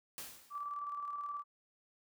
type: noise with exponential decay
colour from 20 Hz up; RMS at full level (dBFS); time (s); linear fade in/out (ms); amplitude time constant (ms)
white; -43; 0.18-0.74; 0; 120
type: tone with tremolo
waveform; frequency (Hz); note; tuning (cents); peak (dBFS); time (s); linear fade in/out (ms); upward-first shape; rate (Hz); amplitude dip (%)
sine; 1162; D6; -19; -37; 0.5-1.44; 50; square; 19; 35
effects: none